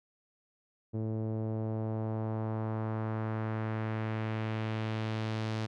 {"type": "tone with low-pass filter sweep", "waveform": "sawtooth", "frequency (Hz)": 110, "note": "A2", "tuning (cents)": 0, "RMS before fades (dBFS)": -34, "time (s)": [0.93, 5.67], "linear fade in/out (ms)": 20, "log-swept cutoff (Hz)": [420, 4900], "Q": 1.2, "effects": []}